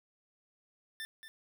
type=tone with echo; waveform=25% pulse; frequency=1781 Hz; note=A6; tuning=21 cents sharp; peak=-35 dBFS; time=1-1.05 s; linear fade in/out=0 ms; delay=230 ms; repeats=1; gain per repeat=-9 dB; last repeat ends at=1.28 s; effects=11-bit